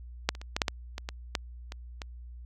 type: clicks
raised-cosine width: 0.2 ms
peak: -6 / -27 / -26 / -11 / -6 / -9 / -18 / -17 / -10 / -22 / -20 dBFS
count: 11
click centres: 0.29 / 0.351 / 0.415 / 0.565 / 0.618 / 0.682 / 0.981 / 1.089 / 1.352 / 1.721 / 2.018 s
effects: added 60 Hz sine -42 dBFS peak until 2.45 s